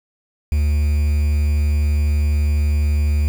triangle tone with quantisation, 74 Hz, D2, 14 cents sharp, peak -12 dBFS, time 0.52-3.28 s, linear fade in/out 0 ms, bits 6, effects none

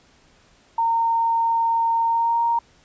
sine tone with pitch glide, 918 to 931.9 Hz, A#5 to A#5, -27 to -1 cents, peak -17 dBFS, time 0.78-2.59 s, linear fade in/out 5 ms, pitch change +26 cents, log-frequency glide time 2.05-2.41 s, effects pink hiss -56 dBFS RMS until 2.84 s + resampled to 16000 Hz

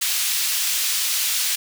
pink high-pass noise, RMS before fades -22 dBFS, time 0.01-1.56 s, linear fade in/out 10 ms, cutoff 3200 Hz, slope 12 dB/octave, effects none

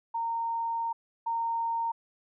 sine tone pair in turn, 921 / 921 Hz, A#5 / A#5, -21 / -21 cents, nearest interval unison, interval 0 cents, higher neither, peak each -28 / -27 dBFS, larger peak second, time 0.14-0.93 / 1.26-1.92 s, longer first, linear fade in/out 10 ms, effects none

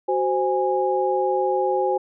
sine tone cluster, 373.9 / 521 / 825 Hz, F#4 / C5 / G#5, +18 / -7 / -12 cents, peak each -23 dBFS, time 0.08-1.98 s, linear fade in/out 10 ms, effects none

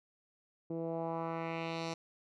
10% pulse tone with low-pass filter sweep, 164.81 Hz, E3, in tune, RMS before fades -38 dBFS, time 0.7-1.94 s, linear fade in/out 5 ms, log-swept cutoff 380 to 5700 Hz, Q 1.8, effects none

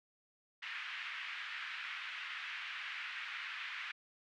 white band-pass noise, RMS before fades -44 dBFS, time 0.62-3.92 s, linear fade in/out 10 ms, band 1400 to 2700 Hz, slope 24 dB/octave, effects none

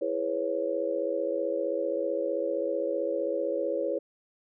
sine chord, C# minor seventh, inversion first, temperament just, 332.6 / 415.8 / 498.9 / 554.4 Hz, E4 / G#4 / B4 / C#5, +16 / +2 / +17 / 0 cents, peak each -34 / -34 / -32 / -30 dBFS, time 0.01-3.99 s, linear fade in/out 10 ms, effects none

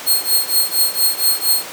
5% pulse tone with tremolo, 4268 Hz, C8, 34 cents sharp, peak -3 dBFS, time 0.06-1.65 s, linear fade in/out 20 ms, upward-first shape triangle, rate 4.3 Hz, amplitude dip 95%, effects pink hiss -29 dBFS RMS until 1.72 s + high-pass 400 Hz 12 dB/octave

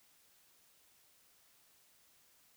silence, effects white hiss -68 dBFS RMS until 2.56 s

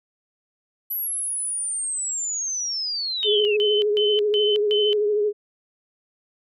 sine linear sweep, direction down, 11840 to 2530 Hz, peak -24 dBFS, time 0.9-3.57 s, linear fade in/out 10 ms
sine tone bursts, 3050 Hz, G7, 48 cents flat, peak -21 dBFS, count 5, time 3.23-4.93 s, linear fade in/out 0 ms, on 220 ms, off 150 ms
sine tone with vibrato, 418 Hz, G#4, 11 cents sharp, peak -18 dBFS, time 3.24-5.33 s, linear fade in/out 50 ms, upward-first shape triangle, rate 13 Hz, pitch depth 49 cents each way
effects none

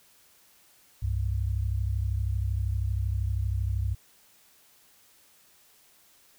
sine tone pair together, 65.41 / 98.16 Hz, C2 / G2, 0 / +3 cents, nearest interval perfect fifth, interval 703 cents, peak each -28 dBFS, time 1.02-3.95 s, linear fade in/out 10 ms, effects white hiss -60 dBFS RMS until 6.38 s

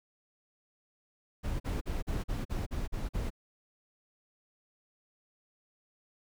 brown noise bursts, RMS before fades -33 dBFS, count 9, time 1.43-3.304 s, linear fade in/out 20 ms, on 170 ms, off 43 ms, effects none

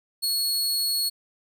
sawtooth tone, 4348 Hz, C#8, 34 cents flat, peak -20 dBFS, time 0.22-1.1 s, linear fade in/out 20 ms, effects none

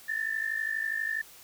sine tone pair together, 1748.7 / 1801 Hz, A6 / A6, -11 / +40 cents, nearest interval minor second, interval 51 cents, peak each -32 / -31 dBFS, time 0.08-1.22 s, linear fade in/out 10 ms, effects white hiss -52 dBFS RMS until 1.43 s

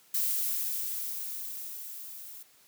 violet noise with level ramp, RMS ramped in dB -28 to -46 dBFS, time 0.14-2.43 s, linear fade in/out 5 ms, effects white hiss -61 dBFS RMS until 2.67 s + high-pass 100 Hz 12 dB/octave

